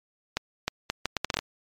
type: accelerating click train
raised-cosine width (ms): 0.2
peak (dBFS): -8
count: 10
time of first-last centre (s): 0.37-1.39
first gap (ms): 310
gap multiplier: 0.71
effects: MP3 96 kbps